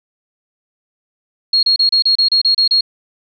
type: tone bursts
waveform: sine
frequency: 4287 Hz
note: C8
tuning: 41 cents sharp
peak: -9 dBFS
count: 10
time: 1.53-2.809 s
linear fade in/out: 5 ms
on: 100 ms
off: 31 ms
effects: none